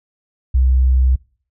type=tone; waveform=sine; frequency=64.3 Hz; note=C2; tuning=30 cents flat; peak=-10 dBFS; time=0.54-1.16 s; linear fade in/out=10 ms; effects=noise-tail reverb RT60 0.5 s tail -25 dB re dry